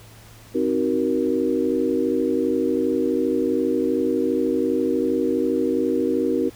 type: chord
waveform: sine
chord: C half-diminished seventh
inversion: none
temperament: just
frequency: 261.6 / 314 / 376.7 / 470.9 Hz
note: C4 / Eb4 / Gb4 / Bb4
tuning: 0 / +16 / +31 / +18 cents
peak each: -24 dBFS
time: 0.54-6.5 s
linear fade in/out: 20 ms
effects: added 110 Hz sine -46 dBFS peak until 6.55 s + pink hiss -48 dBFS RMS until 6.55 s